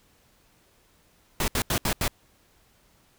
pink noise bursts at uneven times, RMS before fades -25 dBFS, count 5, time 1.4-1.48 / 1.55-1.62 / 1.7-1.78 / 1.85-1.93 / 2.01-2.08 s, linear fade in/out 2 ms, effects pink hiss -62 dBFS RMS until 3.18 s

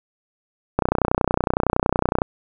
click train, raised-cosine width 1 ms, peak -3 dBFS, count 45, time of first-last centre 0.79-2.219 s, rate 30.8 Hz, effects none

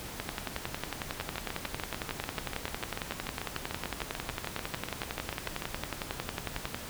two click trains, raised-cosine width 0.3 ms, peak -18 / -16 dBFS, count 31 / 73, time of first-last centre 1.21-5.622 / 0.2-6.745 s, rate 6.8 / 11 Hz, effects pink hiss -42 dBFS RMS until 6.89 s

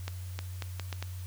accelerating click train, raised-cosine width 0.2 ms, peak -19 dBFS, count 6, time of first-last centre 0.08-1.026 s, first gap 310 ms, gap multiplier 0.75, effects added 91 Hz sine -37 dBFS peak until 1.26 s + white hiss -53 dBFS RMS until 1.26 s

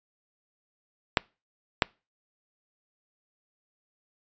clicks, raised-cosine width 0.3 ms, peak -3 dBFS, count 2, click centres 1.172 / 1.822 s, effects noise-tail reverb RT60 0.3 s tail -25 dB re dry + resampled to 16000 Hz

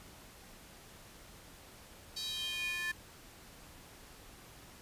square tone with high-pass filter sweep, 350.8 Hz, F4, 8 cents sharp, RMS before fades -38 dBFS, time 2.16-2.92 s, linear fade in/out 10 ms, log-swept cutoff 4400 to 1800 Hz, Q 5.5, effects pink hiss -55 dBFS RMS until 4.81 s + resampled to 32000 Hz

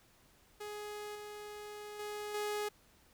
sawtooth tone with level steps, 417.7 Hz, G#4, 10 cents sharp, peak -38 / -41 / -36 / -31 dBFS, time 0.6-2.69 s, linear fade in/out 10 ms, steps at 1.15 / 1.99 / 2.34 s, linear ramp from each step 5 ms, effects pink hiss -66 dBFS RMS until 3.13 s

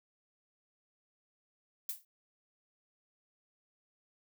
violet noise with exponential decay, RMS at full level -34 dBFS, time 1.89-2.05 s, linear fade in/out 2 ms, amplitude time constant 34 ms, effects none

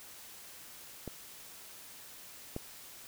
clicks, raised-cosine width 2 ms, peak -26 / -23 dBFS, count 2, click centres 1.077 / 2.564 s, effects white hiss -51 dBFS RMS until 3.07 s

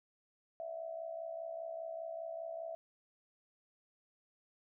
sine tone with amplitude modulation, 659 Hz, E5, 1 cent flat, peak -37 dBFS, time 0.6-2.75 s, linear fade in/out 0 ms, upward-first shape sine, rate 65 Hz, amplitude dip 70%, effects none

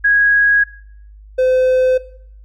sine / triangle tone pair in turn, 1653 / 512.9 Hz, G#6 / C5, -9 / -35 cents, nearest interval octave + minor sixth, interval 2026 cents, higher first, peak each -9 dBFS, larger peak neither, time 0.04-0.64 / 1.38-1.98 s, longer neither, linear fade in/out 10 ms, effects noise-tail reverb RT60 0.6 s tail -17 dB re dry + added 51 Hz sine -37 dBFS peak until 2.44 s

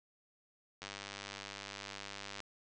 click train, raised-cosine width 0.2 ms, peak -26 dBFS, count 159, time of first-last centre 0.82-2.403 s, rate 99.8 Hz, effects resampled to 22050 Hz

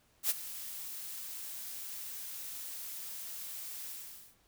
blue noise with ADSR envelope, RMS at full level -28 dBFS, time 0.23-4.36 s, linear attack 68 ms, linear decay 28 ms, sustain -15 dB, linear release 480 ms, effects pink hiss -69 dBFS RMS until 4.47 s

